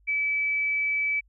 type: tone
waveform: sine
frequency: 2300 Hz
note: D7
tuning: 37 cents flat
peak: -23 dBFS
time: 0.07-1.21 s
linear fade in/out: 20 ms
effects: added 50 Hz sine -58 dBFS peak until 1.28 s